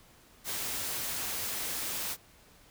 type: noise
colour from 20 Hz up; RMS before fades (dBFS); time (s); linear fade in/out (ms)
white; -35; 0.44-2.17; 50
effects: pink hiss -59 dBFS RMS until 2.7 s

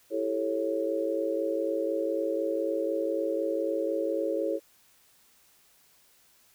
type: chord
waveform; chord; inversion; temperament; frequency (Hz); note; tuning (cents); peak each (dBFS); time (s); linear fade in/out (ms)
sine; A dominant seventh; second; just; 330 / 396 / 440 / 550; E4 / G4 / A4 / C#5; +2 / +18 / 0 / -14; -32 / -35 / -32 / -30; 0.1-4.6; 50
effects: white hiss -62 dBFS RMS until 6.54 s

